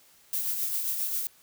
violet noise with tremolo, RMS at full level -28 dBFS, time 0.33-1.27 s, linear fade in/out 0 ms, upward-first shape triangle, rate 7.5 Hz, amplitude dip 45%, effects white hiss -59 dBFS RMS until 1.42 s

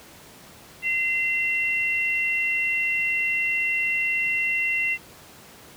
sine tone pair together, 2061 / 2728 Hz, C7 / F7, -27 / -41 cents, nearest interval perfect fourth, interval 486 cents, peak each -24 dBFS, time 0.82-4.98 s, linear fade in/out 50 ms, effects pink hiss -47 dBFS RMS until 5.76 s + high-pass 80 Hz 12 dB/octave

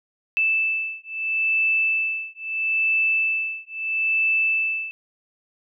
sine beating tone pair, 2637 / 2637.76 Hz, E7 / E7, 0 / 0 cents, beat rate 0.76 Hz, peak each -23 / -23 dBFS, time 0.37-4.91 s, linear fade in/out 0 ms, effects none

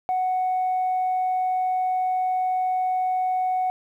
sine tone, 741 Hz, F#5, 2 cents sharp, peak -19 dBFS, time 0.09-3.7 s, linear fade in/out 0 ms, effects tanh soft clip ceiling -18 dBFS + 10-bit

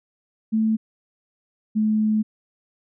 sine tone pair in turn, 220 / 215.5 Hz, A3 / A3, 0 / -36 cents, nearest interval unison, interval 36 cents, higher first, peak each -17 dBFS, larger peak neither, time 0.52-0.77 / 1.75-2.23 s, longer second, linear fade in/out 20 ms, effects none

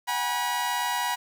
sawtooth tone cluster, 742 / 818 / 966 Hz, F#5 / G#5 / B5, +5 / -26 / -39 cents, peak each -30 / -29 / -23 dBFS, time 0.07-1.16 s, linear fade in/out 20 ms, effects 9-bit

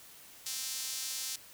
sawtooth tone with high-pass filter, 261.6 Hz, C4, in tune, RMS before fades -38 dBFS, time 0.46-1.36 s, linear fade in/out 5 ms, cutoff 5300 Hz, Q 1.1, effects white hiss -54 dBFS RMS until 1.53 s

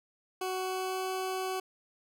20% pulse tone with pitch glide, 372.6 to 375.6 Hz, F#4 to F#4, +12 to +26 cents, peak -27 dBFS, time 0.41-1.6 s, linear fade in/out 5 ms, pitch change +14 cents, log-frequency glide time 0.53-1.07 s, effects none

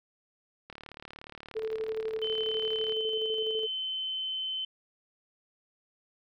click train, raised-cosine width 0.3 ms, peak -28 dBFS, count 83, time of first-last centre 0.7-2.922 s, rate 36.9 Hz
sine tone with tremolo, 440 Hz, A4, in tune, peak -29 dBFS, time 1.55-3.67 s, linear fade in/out 20 ms, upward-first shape square, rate 12 Hz, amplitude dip 40%
sine tone, 3064 Hz, G7, 40 cents flat, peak -31 dBFS, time 2.22-4.65 s, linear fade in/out 5 ms
effects none

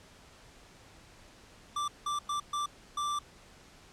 square tone bursts at uneven times, 1174.7 Hz, D6, in tune, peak -31 dBFS, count 5, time 1.76-1.88 / 2.06-2.19 / 2.29-2.4 / 2.53-2.66 / 2.97-3.19 s, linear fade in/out 5 ms, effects pink hiss -56 dBFS RMS until 3.92 s + low-pass 8000 Hz 12 dB/octave

